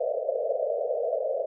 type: band-pass noise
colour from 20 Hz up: white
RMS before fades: -28 dBFS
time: 0-1.46 s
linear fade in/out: 10 ms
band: 460 to 660 Hz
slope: 96 dB/octave
effects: none